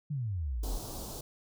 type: exponential sweep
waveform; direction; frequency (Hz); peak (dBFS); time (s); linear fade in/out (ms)
sine; down; 155.56 to 38.58; -31; 0.1-0.78; 10
type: band-stop noise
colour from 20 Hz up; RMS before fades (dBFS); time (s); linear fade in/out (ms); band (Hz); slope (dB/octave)
pink; -41; 0.63-1.21; 5; 1000 to 4000; 24
effects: none